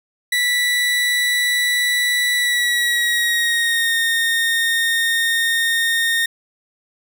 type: tone with pitch glide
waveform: 30% pulse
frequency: 1961 to 1840.3 Hz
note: B6 to A#6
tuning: -13 to -23 cents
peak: -13 dBFS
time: 0.32-6.26 s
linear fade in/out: 5 ms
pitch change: -110 cents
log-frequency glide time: 2.36-3.96 s
effects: none